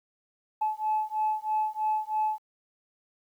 sine beating tone pair, 860 / 863.1 Hz, A5 / A5, -40 / -34 cents, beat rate 3.1 Hz, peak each -28 dBFS, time 0.61-2.39 s, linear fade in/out 10 ms, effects tanh soft clip ceiling -19 dBFS + 10-bit

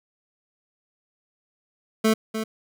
25% pulse tone with echo, 220 Hz, A3, in tune, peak -13 dBFS, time 2.04-2.14 s, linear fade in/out 10 ms, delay 300 ms, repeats 1, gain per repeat -9 dB, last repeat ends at 2.44 s, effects none

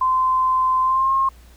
sine tone with pitch glide, 1034 to 1072.9 Hz, C6 to C6, -21 to +43 cents, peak -15 dBFS, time 0.01-1.29 s, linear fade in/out 5 ms, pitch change +64 cents, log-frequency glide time 0.82-1.12 s, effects added 60 Hz sine -44 dBFS peak until 1.56 s + pink hiss -53 dBFS RMS until 1.56 s

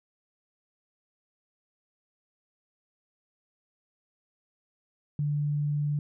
sine tone, 146.83 Hz, D3, in tune, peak -25 dBFS, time 5.19-5.99 s, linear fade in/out 2 ms, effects none

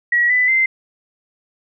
sine tone with pitch steps, 1918 / 1996 / 2077 Hz, A#6 / B6 / C7, +49 / +18 / -13 cents, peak -12 dBFS, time 0.12-0.66 s, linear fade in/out 5 ms, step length 180 ms, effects none

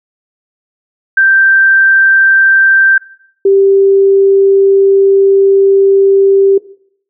sine tone pair in turn, 1568 / 392 Hz, G6 / G4, 0 / 0 cents, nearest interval 2 octaves, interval 2400 cents, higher first, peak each -4 dBFS, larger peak neither, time 1.17-2.98 / 3.45-6.58 s, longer second, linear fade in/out 5 ms, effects noise-tail reverb RT60 0.6 s tail -18 dB re dry

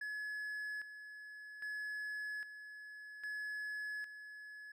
triangle tone with tremolo, 1700 Hz, G#6, 40 cents sharp, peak -38 dBFS, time 0.01-4.72 s, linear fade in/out 5 ms, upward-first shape square, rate 0.62 Hz, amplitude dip 65%, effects none

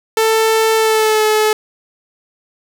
sawtooth tone with pitch glide, 443.6 to 430 Hz, A4 to A4, +14 to -40 cents, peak -7 dBFS, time 0.17-1.53 s, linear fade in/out 2 ms, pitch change -54 cents, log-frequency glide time 0.76-1.24 s, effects none

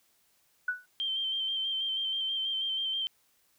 sine tone with exponential decay, 1480 Hz, F#6, in tune, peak -24 dBFS, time 0.68-0.86 s, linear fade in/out 5 ms, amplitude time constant 39 ms
sine tone with vibrato, 3136 Hz, G7, in tune, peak -29 dBFS, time 1-3.07 s, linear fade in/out 0 ms, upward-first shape square, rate 6.2 Hz, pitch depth 22 cents each way
effects white hiss -69 dBFS RMS until 3.58 s

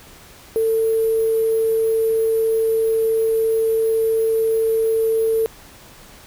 sine tone with sample-and-hold, 447 Hz, A4, 27 cents sharp, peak -15 dBFS, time 0.56-5.46 s, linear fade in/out 0 ms, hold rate 11025 Hz, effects pink hiss -44 dBFS RMS until 6.26 s

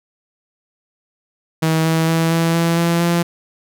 sawtooth tone with pitch steps, 160.3 / 162.07 / 163.86 / 165.67 / 167.49 / 169.34 / 171.21 Hz, E3 / E3 / E3 / E3 / E3 / E3 / F3, -48 / -29 / -10 / +9 / +28 / +47 / -34 cents, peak -10 dBFS, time 1.62-3.23 s, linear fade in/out 10 ms, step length 230 ms, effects none

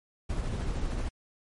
brown noise with tremolo, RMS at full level -30 dBFS, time 0.29-1.09 s, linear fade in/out 10 ms, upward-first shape sine, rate 13 Hz, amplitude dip 30%, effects MP3 48 kbps

